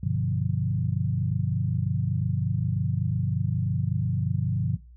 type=chord; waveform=sine; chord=G dominant seventh; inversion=none; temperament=equal; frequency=98 / 123.47 / 146.83 / 174.61 Hz; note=G2 / B2 / D3 / F3; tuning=0 / 0 / 0 / 0 cents; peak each=-28 / -28 / -29 / -31 dBFS; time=0.03-4.77 s; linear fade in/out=5 ms; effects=noise-tail reverb RT60 0.3 s tail -20 dB re dry + added 60 Hz sine -46 dBFS peak until 4.96 s